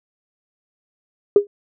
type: tone with exponential decay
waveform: sine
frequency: 407.4 Hz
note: G#4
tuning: 33 cents flat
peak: -3 dBFS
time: 1.36-1.47 s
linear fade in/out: 2 ms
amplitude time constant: 22 ms
effects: tanh soft clip ceiling 0 dBFS